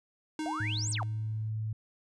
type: tone with exponential decay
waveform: square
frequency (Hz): 310.3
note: D#4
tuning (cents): -5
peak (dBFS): -32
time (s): 0.39-1.5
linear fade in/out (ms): 2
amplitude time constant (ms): 240
type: exponential two-way sweep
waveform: sine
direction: up then down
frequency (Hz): 653 to 8870 to 653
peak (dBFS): -33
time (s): 0.46-1.03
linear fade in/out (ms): 0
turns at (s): 0.91
type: tone with pitch glide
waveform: sine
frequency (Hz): 107.4 to 109.09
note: A2 to A2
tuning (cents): -41 to -14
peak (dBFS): -31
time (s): 0.6-1.73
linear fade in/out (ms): 5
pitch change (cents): +27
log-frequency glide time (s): 0.84-1.09
effects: resampled to 22050 Hz